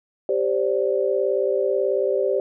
sine chord, G suspended fourth, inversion none, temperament equal with one note detuned, 392 / 523.3 / 581.6 Hz, G4 / C5 / D5, 0 / 0 / -17 cents, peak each -22 / -23 / -24 dBFS, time 0.29-2.4 s, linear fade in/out 2 ms, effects none

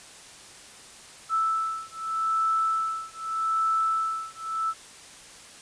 sine beating tone pair, 1317 / 1317.82 Hz, E6 / E6, -2 / -1 cents, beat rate 0.82 Hz, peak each -27 dBFS, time 1.29-4.74 s, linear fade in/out 50 ms, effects white hiss -47 dBFS RMS until 5.61 s + resampled to 22050 Hz

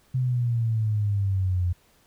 sine exponential sweep, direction down, 129.8 to 87.31 Hz, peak -21 dBFS, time 0.14-1.73 s, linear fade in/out 10 ms, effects pink hiss -61 dBFS RMS until 2.06 s

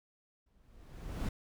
brown noise with exponential growth, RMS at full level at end -32 dBFS, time 0.46-1.29 s, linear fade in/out 5 ms, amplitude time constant 180 ms, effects none

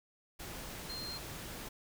sine tone in noise, 4186 Hz, C8, in tune, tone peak -41 dBFS, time 0.89-1.18 s, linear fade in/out 10 ms, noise pink, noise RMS -45 dBFS, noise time 0.39-1.69 s, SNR +1 dB, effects none

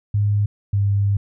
sine tone pair in turn, 103 / 100.42 Hz, G#2 / G2, -14 / +42 cents, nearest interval unison, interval 44 cents, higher first, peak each -15 dBFS, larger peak neither, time 0.14-0.46 / 0.73-1.17 s, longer second, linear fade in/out 5 ms, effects none

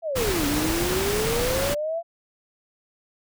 sine exponential two-way sweep, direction down then up, 687 to 282.5 to 687 Hz, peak -24 dBFS, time 0.02-2.03 s, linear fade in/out 50 ms, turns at 0.46 s
pink noise, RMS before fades -26 dBFS, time 0.15-1.75 s, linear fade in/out 20 ms
effects none

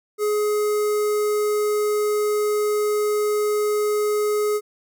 square tone with notch filter, 420 Hz, G#4, 19 cents sharp, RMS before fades -21 dBFS, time 0.18-4.61 s, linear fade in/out 50 ms, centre 3100 Hz, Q 0.71, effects none

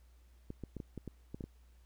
clicks, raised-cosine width 3 ms, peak -29 dBFS, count 9, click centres 0.504 / 0.637 / 0.767 / 0.802 / 0.977 / 1.077 / 1.345 / 1.408 / 1.44 s, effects added 60 Hz sine -59 dBFS peak until 1.85 s + pink hiss -73 dBFS RMS until 1.85 s

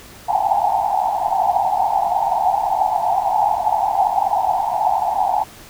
white band-pass noise, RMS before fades -18 dBFS, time 0.28-5.44 s, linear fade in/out 10 ms, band 710 to 890 Hz, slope 96 dB/octave, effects pink hiss -41 dBFS RMS until 5.69 s

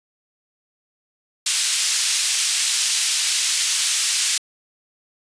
white band-pass noise, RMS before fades -20 dBFS, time 1.46-4.38 s, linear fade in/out 5 ms, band 2700 to 8800 Hz, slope 12 dB/octave, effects resampled to 22050 Hz

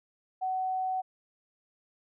sine tone, 750 Hz, F#5, 23 cents sharp, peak -28 dBFS, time 0.41-1.02 s, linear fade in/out 20 ms, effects none

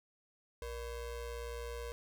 square ring-modulated tone, 266.1 Hz, C4, 29 cents sharp, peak -38 dBFS, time 0.62-1.92 s, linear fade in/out 0 ms, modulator 207 Hz, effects none

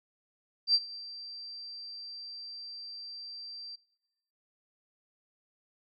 sine tone with ADSR envelope, 4699 Hz, D8, in tune, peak -19 dBFS, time 0.67-3.76 s, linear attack 74 ms, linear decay 46 ms, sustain -22 dB, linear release 11 ms, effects noise-tail reverb RT60 1.0 s tail -24 dB re dry

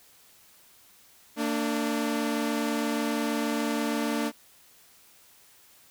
sawtooth tone pair together, 227.5 / 293.9 Hz, A#3 / D4, -42 / +1 cents, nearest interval major third, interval 443 cents, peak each -25 dBFS, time 1.36-4.32 s, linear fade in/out 50 ms, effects white hiss -57 dBFS RMS until 5.9 s

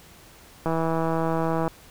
click train, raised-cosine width 1 ms, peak -12 dBFS, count 167, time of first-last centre 0.66-1.678 s, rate 163 Hz, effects pink hiss -50 dBFS RMS until 1.9 s

